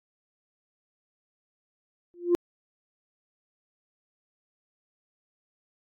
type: tone with exponential growth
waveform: sine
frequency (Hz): 349.2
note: F4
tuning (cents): 0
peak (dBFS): -13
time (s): 2.14-2.35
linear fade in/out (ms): 0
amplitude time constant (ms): 44
effects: tanh soft clip ceiling -15 dBFS + AAC 64 kbps